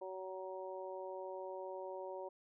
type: harmonic tone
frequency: 187.8 Hz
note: F#3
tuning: 26 cents sharp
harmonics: 2 / 3 / 4 / 5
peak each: -47 / -46 / -53 / -50 dBFS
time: 0.01-2.29 s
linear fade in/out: 10 ms
effects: none